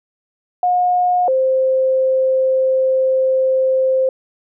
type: tone pair in turn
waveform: sine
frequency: 720 / 523.5 Hz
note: F#5 / C5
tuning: -47 / +1 cents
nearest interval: tritone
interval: 552 cents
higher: first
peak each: -12 dBFS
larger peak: neither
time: 0.63-1.28 / 1.28-4.09 s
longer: second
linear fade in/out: 2 ms
effects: none